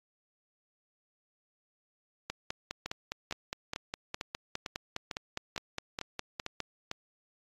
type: two click trains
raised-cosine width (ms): 0.2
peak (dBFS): -18 / -17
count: 10 / 22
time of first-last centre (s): 2.86-6.914 / 2.3-6.603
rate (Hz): 2.22 / 4.88
effects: AAC 32 kbps